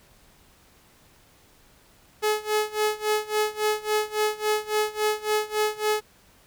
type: tone with tremolo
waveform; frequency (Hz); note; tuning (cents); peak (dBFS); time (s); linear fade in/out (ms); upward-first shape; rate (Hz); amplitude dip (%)
sawtooth; 426.1; G#4; +44; -16; 2.22-6.01; 20; sine; 3.6; 90
effects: pink hiss -57 dBFS RMS until 6.46 s